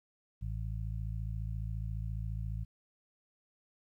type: harmonic tone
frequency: 54.5 Hz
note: A1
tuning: 16 cents flat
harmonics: 1 / 2 / 3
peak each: -37 / -38 / -46 dBFS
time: 0.41-2.65 s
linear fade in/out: 20 ms
effects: 12-bit